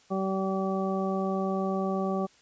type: harmonic tone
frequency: 191.7 Hz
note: G3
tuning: 38 cents flat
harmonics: 1 / 2 / 3 / 4 / 6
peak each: -29 / -32 / -34 / -35 / -37 dBFS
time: 0.1-2.27 s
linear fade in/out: 20 ms
effects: white hiss -60 dBFS RMS until 2.41 s + resampled to 16000 Hz